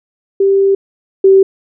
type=tone pair in turn; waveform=sine; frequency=392 / 386.2 Hz; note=G4 / G4; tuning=0 / -26 cents; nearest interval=unison; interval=26 cents; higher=first; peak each=-7 / -3 dBFS; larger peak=second; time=0.4-0.75 / 1.24-1.43 s; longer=first; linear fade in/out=5 ms; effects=none